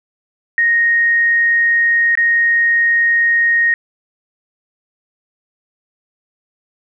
sine tone with dropouts, 1864.7 Hz, A#6, in tune, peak -10 dBFS, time 0.58-3.74 s, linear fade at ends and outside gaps 1 ms, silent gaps 2.153-2.174 s, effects none

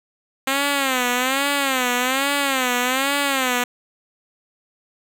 5% pulse tone with vibrato, 264.3 Hz, C4, 18 cents sharp, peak -7 dBFS, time 0.47-3.64 s, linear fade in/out 5 ms, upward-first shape sine, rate 1.2 Hz, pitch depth 130 cents each way, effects none

